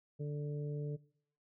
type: harmonic tone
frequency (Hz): 146.83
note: D3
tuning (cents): 0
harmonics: 1 / 2 / 3 / 4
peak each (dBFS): -37 / -50 / -44 / -54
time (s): 0.19-0.97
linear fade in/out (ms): 20
effects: noise-tail reverb RT60 0.6 s tail -21 dB re dry